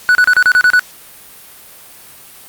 triangle tone bursts, 1480 Hz, F#6, in tune, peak -4 dBFS, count 8, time 0.09-0.794 s, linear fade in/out 0 ms, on 60 ms, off 32 ms, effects white hiss -38 dBFS RMS until 2.48 s + Opus 48 kbps

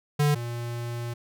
square tone pair in turn, 146.83 / 118.77 Hz, D3 / A#2, 0 / +33 cents, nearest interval major third, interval 367 cents, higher first, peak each -20 / -31 dBFS, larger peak first, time 0.19-0.35 / 0.35-1.14 s, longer second, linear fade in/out 10 ms, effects none

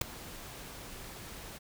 pink noise with ADSR envelope, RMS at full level -24 dBFS, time 0.01-1.59 s, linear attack 7 ms, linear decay 3 ms, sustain -22 dB, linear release 23 ms, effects none

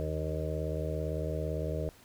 harmonic tone with a mistuned harmonic, 77.78 Hz, D#2, in tune, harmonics 1 / 2 / 4 / 5 / 6 / 7 / 8, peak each -35 / -37 / -43 / -43 / -39 / -41 / -40 dBFS, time 0-1.89 s, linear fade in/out 0 ms, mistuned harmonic 4, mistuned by -45 cents, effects pink hiss -58 dBFS RMS until 2.04 s

